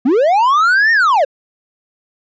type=linear two-way sweep; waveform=triangle; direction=up then down; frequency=224.9 to 1862 to 507 Hz; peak=-7 dBFS; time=0.05-1.25 s; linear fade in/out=10 ms; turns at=0.92 s; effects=resampled to 16000 Hz